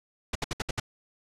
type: noise bursts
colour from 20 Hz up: pink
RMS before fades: -29 dBFS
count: 6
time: 0.33-0.799 s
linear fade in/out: 5 ms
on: 24 ms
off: 65 ms
effects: low-pass 7000 Hz 12 dB/octave